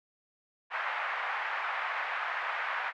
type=band-pass noise; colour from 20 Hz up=white; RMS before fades=-34 dBFS; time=0.7-2.93 s; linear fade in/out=50 ms; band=760 to 2000 Hz; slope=24 dB/octave; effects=none